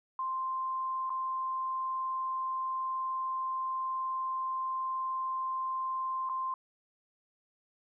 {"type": "tone with dropouts", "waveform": "sine", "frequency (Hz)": 1046.5, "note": "C6", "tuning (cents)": 0, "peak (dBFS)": -31, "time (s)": [0.19, 6.54], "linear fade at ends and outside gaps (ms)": 2, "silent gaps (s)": [[1.096, 1.102], [6.291, 6.296]], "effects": []}